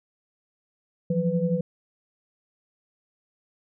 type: tone cluster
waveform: sine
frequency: 167.9 / 179.4 / 499 Hz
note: E3 / F3 / B4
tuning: +32 / +47 / +18 cents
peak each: -26 / -25 / -27 dBFS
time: 1.1-1.61 s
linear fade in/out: 5 ms
effects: none